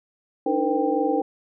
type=tone cluster; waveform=sine; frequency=291.2 / 314.6 / 460.8 / 508 / 789 Hz; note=D4 / D#4 / A#4 / B4 / G5; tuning=-15 / +19 / -20 / +49 / +11 cents; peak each=-26 dBFS; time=0.46-1.22 s; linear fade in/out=5 ms; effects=none